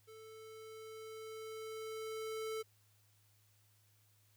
square tone with level ramp, 440 Hz, A4, in tune, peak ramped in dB -54 to -39 dBFS, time 0.07-2.63 s, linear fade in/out 20 ms, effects added 104 Hz sine -70 dBFS peak until 4.36 s + white hiss -73 dBFS RMS until 4.36 s

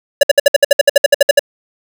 square tone bursts, 569 Hz, C#5, 45 cents sharp, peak -3 dBFS, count 15, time 0.21-1.394 s, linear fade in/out 5 ms, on 22 ms, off 61 ms, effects none

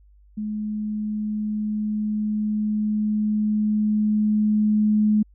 sine tone with level ramp, 212.3 Hz, G#3, 38 cents sharp, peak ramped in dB -25 to -15 dBFS, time 0.37-5.23 s, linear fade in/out 10 ms, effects added 50 Hz sine -50 dBFS peak until 5.34 s

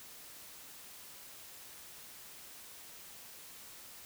silence, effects white hiss -52 dBFS RMS until 4.05 s

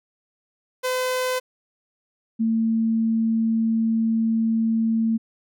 sawtooth / sine tone pair in turn, 509 / 225 Hz, C5 / A3, -48 / +39 cents, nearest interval octave + major second, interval 1413 cents, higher first, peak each -18 dBFS, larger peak neither, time 0.83-1.4 / 2.39-5.18 s, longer second, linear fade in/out 20 ms, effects none

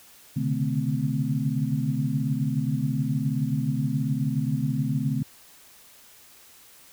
sine tone cluster, 129.7 / 141.4 / 148.6 / 219.2 / 256.4 Hz, C3 / C#3 / D3 / A3 / C4, -15 / +35 / +21 / -6 / -35 cents, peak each -29 / -33 / -27 / -30 / -30 dBFS, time 0.36-5.23 s, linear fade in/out 10 ms, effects white hiss -52 dBFS RMS until 6.92 s

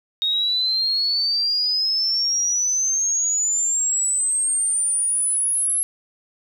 sine exponential sweep, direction up, 3729 to 11110 Hz, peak -18 dBFS, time 0.22-5.83 s, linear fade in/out 0 ms, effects 8-bit

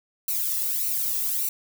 violet noise with flanger, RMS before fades -26 dBFS, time 0.28-1.49 s, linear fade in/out 2 ms, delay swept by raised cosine 0.59 to 1.33 ms, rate 1.7 Hz, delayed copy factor -0.85, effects none

